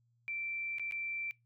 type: tone with dropouts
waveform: sine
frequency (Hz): 2344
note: D7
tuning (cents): -4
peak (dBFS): -36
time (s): 0.28-1.31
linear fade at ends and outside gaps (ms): 0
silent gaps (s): 0.784-0.796 / 0.911-0.922
effects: noise-tail reverb RT60 0.2 s tail -24 dB re dry + added 118 Hz sine -70 dBFS peak until 1.45 s